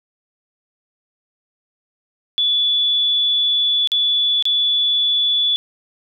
sine tone with dropouts, 3443 Hz, A7, 38 cents flat, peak -14 dBFS, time 2.38-5.56 s, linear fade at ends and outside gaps 0 ms, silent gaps 3.874-3.918 / 4.425-4.454 s, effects none

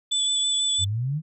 sine tone with vibrato, 3476 Hz, A7, 22 cents flat, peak -22 dBFS, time 0.11-0.85 s, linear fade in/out 10 ms, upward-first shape sine, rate 6.1 Hz, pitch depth 20 cents each way
sine tone, 7902 Hz, B8, in tune, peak -26 dBFS, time 0.12-0.84 s, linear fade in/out 0 ms
sine exponential sweep, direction up, 87.31 to 163 Hz, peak -23 dBFS, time 0.78-1.22 s, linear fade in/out 50 ms
effects none

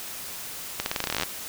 accelerating click train, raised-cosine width 0.2 ms, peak -8 dBFS, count 16, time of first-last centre 0.8-1.234 s, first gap 61 ms, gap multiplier 0.88, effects white hiss -37 dBFS RMS until 1.48 s

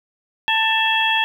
harmonic tone with a mistuned harmonic, 887 Hz, A5, 14 cents sharp, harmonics 1 / 2 / 3 / 4, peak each -21 / -21 / -21 / -21 dBFS, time 0.48-1.24 s, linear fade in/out 0 ms, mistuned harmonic 4, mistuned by -120 cents, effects 8-bit

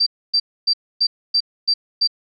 sine tone bursts, 4684 Hz, D8, 5 cents flat, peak -13 dBFS, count 7, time 0-2.075 s, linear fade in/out 10 ms, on 65 ms, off 270 ms, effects none

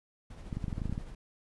brown noise with tremolo, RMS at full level -42 dBFS, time 0.3-1.15 s, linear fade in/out 5 ms, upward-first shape triangle, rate 13 Hz, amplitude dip 50%
clicks, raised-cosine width 5 ms, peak -22 dBFS, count 11, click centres 0.528 / 0.57 / 0.642 / 0.682 / 0.728 / 0.781 / 0.818 / 0.856 / 0.896 / 0.926 / 0.979 s
effects resampled to 24000 Hz

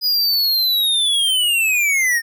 square linear sweep, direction down, 4977 to 1803 Hz, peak -15 dBFS, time 0.01-2.22 s, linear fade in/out 50 ms, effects none

